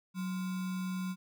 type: tone with sample-and-hold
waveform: sine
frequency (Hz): 185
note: F#3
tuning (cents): 0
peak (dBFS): -33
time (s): 0.14-1.16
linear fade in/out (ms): 50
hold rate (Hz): 1225
effects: none